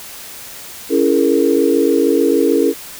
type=chord; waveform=sine; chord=A# half-diminished seventh; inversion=first; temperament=just; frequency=279.7 / 335.6 / 419.5 / 466.2 Hz; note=C#4 / E4 / G#4 / A#4; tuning=+16 / +31 / +17 / 0 cents; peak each=-16 dBFS; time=0.89-2.74 s; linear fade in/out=50 ms; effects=white hiss -33 dBFS RMS until 2.99 s